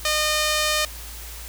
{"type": "tone with band-pass filter", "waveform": "sawtooth", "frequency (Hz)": 610, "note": "D#5", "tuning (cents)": -34, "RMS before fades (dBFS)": -22, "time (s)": [0.05, 0.85], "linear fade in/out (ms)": 2, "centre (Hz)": 5200, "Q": 0.53, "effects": ["added 57 Hz sine -37 dBFS peak until 1.48 s", "white hiss -39 dBFS RMS until 1.48 s"]}